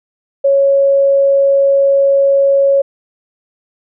sine tone, 553 Hz, C#5, 4 cents flat, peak -7 dBFS, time 0.44-2.82 s, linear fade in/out 10 ms, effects none

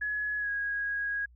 sine tone with pitch glide, 1691 to 1648.6 Hz, G#6 to G#6, +31 to -13 cents, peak -29 dBFS, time 0.01-1.26 s, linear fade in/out 10 ms, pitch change -44 cents, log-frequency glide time 0.38-0.5 s, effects added 60 Hz sine -54 dBFS peak until 1.35 s

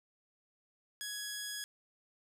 10% pulse tone, 1671 Hz, G#6, 10 cents sharp, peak -30 dBFS, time 1.01-1.64 s, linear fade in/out 0 ms, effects none

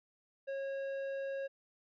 sine tone with tanh clipping, 546 Hz, C#5, 26 cents flat, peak -38 dBFS, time 0.47-1.48 s, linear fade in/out 20 ms, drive 10 dB, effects none

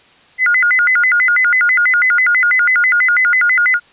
sine tone with vibrato, 1700 Hz, G#6, 40 cents sharp, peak -9 dBFS, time 0.38-3.8 s, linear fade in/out 50 ms, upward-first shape square, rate 6.1 Hz, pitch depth 300 cents each way, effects white hiss -47 dBFS RMS until 3.92 s + resampled to 8000 Hz

